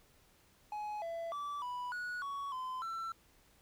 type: tone with pitch steps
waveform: triangle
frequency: 841 / 669 / 1158 / 986 / 1462 / 1119 / 1025 / 1341 Hz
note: G#5 / E5 / D6 / B5 / F#6 / C#6 / C6 / E6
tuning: +22 / +25 / -25 / -3 / -21 / +16 / -36 / +29 cents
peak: -36 dBFS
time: 0.72-3.12 s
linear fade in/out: 2 ms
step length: 300 ms
effects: pink hiss -67 dBFS RMS until 3.61 s